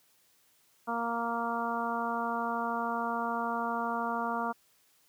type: harmonic tone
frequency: 233.1 Hz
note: A#3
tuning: in tune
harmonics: 1 / 2 / 3 / 4 / 5 / 6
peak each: -37 / -40 / -36 / -35 / -36 / -39 dBFS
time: 0.87-4.53 s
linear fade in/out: 20 ms
effects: white hiss -67 dBFS RMS until 5.08 s + high-pass 60 Hz 12 dB/octave